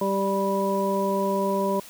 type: harmonic tone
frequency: 196 Hz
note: G3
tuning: in tune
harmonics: 1 / 2 / 3 / 5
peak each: -27 / -27 / -27 / -27 dBFS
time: 0.01-1.8 s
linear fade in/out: 5 ms
effects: white hiss -45 dBFS RMS until 1.89 s